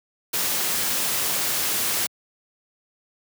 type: noise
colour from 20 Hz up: white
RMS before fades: -24 dBFS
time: 0.33-2.07 s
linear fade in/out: 10 ms
effects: high-pass 100 Hz 12 dB/octave